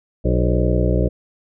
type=harmonic tone with a mistuned harmonic; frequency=61.1 Hz; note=B1; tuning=18 cents flat; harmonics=1 / 2 / 3 / 5 / 6 / 7 / 8 / 9 / 10; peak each=-18 / -21 / -23 / -25 / -26 / -26 / -27 / -28 / -28 dBFS; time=0.24-1.09 s; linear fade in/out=20 ms; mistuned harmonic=8; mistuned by=+72 cents; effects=none